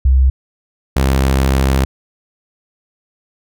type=tone pair in turn; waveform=sine / sawtooth; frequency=65.41 / 66.78 Hz; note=C2 / C2; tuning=0 / +36 cents; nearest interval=unison; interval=36 cents; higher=second; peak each=-7 dBFS; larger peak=neither; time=0.05-0.3 / 0.96-1.85 s; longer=second; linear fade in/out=5 ms; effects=none